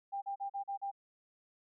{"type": "tone bursts", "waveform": "sine", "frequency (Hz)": 795, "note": "G5", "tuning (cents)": 24, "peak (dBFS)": -35, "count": 6, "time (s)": [0.12, 0.915], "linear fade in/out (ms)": 20, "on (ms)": 100, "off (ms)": 39, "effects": []}